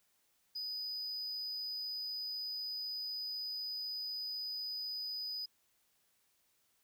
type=tone; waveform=triangle; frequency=4978 Hz; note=D#8; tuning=in tune; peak=-37 dBFS; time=0.55-5.46 s; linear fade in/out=10 ms; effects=white hiss -75 dBFS RMS until 6.83 s